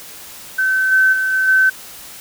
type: tone with level steps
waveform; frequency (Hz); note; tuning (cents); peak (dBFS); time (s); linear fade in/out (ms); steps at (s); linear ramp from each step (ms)
sine; 1533; G6; -39; -13 / -9 / -15 / -13 / -9; 0.58-1.7; 10; 0.91 / 1.12 / 1.32 / 1.47; 20
effects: white hiss -36 dBFS RMS until 2.2 s